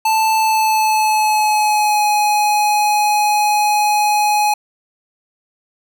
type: tone with pitch glide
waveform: square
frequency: 880 to 838.3 Hz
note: A5 to G#5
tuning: 0 to +16 cents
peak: -13 dBFS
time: 0.05-4.54 s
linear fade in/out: 5 ms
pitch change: -84 cents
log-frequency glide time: 0.37-2.04 s
effects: none